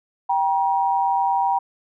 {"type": "tone pair together", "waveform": "sine", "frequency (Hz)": [784, 952.1], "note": ["G5", "A#5"], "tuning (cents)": [0, 36], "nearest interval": "minor third", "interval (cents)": 336, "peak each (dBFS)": -20, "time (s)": [0.29, 1.59], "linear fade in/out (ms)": 10, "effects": []}